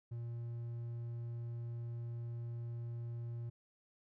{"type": "tone", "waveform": "triangle", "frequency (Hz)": 117.8, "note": "A#2", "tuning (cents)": 19, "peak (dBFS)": -38, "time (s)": [0.11, 3.5], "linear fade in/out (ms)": 10, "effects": []}